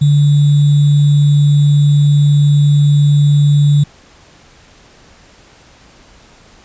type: tone with sample-and-hold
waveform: sine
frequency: 145.2 Hz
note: D3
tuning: 19 cents flat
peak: -6 dBFS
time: 0.01-3.84 s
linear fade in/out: 10 ms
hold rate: 3675 Hz
effects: pink hiss -44 dBFS RMS until 6.64 s + resampled to 16000 Hz